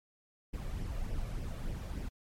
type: noise with flanger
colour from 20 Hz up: brown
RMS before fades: -37 dBFS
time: 0.53-2.09 s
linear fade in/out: 10 ms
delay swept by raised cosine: 0.36 to 1.76 ms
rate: 3.4 Hz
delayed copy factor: +0.5
effects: MP3 64 kbps